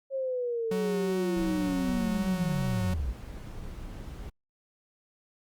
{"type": "linear sweep", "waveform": "sine", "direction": "down", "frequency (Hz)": [544, 50.4], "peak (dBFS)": -28, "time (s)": [0.1, 3.15], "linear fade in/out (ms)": 50}
{"type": "tone with vibrato", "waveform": "45% pulse", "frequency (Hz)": 185, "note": "F#3", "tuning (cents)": 0, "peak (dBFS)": -30, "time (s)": [0.71, 2.94], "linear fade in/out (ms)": 5, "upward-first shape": "triangle", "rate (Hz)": 2.7, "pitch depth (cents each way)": 18}
{"type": "noise", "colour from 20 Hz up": "brown", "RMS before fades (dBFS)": -40, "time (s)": [1.36, 4.3], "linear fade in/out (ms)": 10}
{"effects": ["Opus 48 kbps"]}